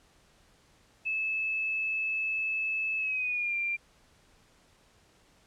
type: tone with pitch glide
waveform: sine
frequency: 2609 to 2379 Hz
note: E7 to D7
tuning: -18 to +22 cents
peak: -28 dBFS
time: 1.05-3.77 s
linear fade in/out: 20 ms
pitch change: -160 cents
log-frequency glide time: 2.97-3.55 s
effects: pink hiss -63 dBFS RMS until 5.46 s + low-pass 9000 Hz 12 dB/octave